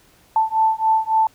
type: beating tone pair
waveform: sine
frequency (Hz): 881 / 884.6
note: A5 / A5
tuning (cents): +2 / +9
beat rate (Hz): 3.6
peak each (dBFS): -18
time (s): 0.36-1.27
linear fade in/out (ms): 2
effects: pink hiss -54 dBFS RMS until 1.34 s